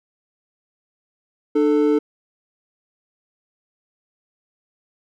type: tone pair together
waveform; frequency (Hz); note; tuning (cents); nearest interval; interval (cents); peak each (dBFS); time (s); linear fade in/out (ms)
triangle; 299.9 / 440; D4 / A4; +36 / 0; perfect fifth; 664; -15; 1.55-1.99; 10
effects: none